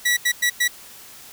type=tone bursts at uneven times; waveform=sawtooth; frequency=1942 Hz; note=B6; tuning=30 cents flat; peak=-13 dBFS; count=4; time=0.05-0.17 / 0.25-0.32 / 0.42-0.5 / 0.6-0.68 s; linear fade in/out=10 ms; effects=white hiss -43 dBFS RMS until 1.32 s